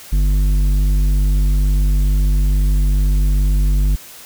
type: tone with tanh clipping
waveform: sine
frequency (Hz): 48.86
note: G1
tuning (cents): -5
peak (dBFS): -13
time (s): 0.12-3.96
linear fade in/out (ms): 10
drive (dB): 10
effects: white hiss -38 dBFS RMS until 4.25 s